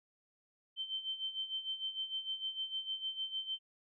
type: tone with tremolo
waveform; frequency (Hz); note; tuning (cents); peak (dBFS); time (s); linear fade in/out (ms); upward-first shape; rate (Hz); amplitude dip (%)
sine; 3101; G7; -19; -34; 0.76-3.59; 50; sine; 6.6; 75
effects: none